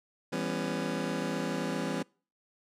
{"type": "chord", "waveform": "25% pulse", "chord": "C# half-diminished seventh", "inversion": "first", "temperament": "just", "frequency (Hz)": [166.31, 199.57, 249.5, 277.2], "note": ["E3", "G3", "B3", "C#4"], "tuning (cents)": [16, 31, 18, 0], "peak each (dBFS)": -33, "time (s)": [0.32, 2.03], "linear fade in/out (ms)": 10, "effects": ["noise-tail reverb RT60 0.4 s tail -26 dB re dry", "low-pass 9000 Hz 12 dB/octave"]}